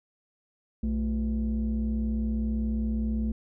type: tone pair together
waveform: sine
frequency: 61.69 / 220 Hz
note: B1 / A3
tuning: -1 / 0 cents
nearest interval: octave + minor seventh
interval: 2201 cents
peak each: -26 dBFS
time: 0.83-3.32 s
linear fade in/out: 5 ms
effects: tanh soft clip ceiling -22 dBFS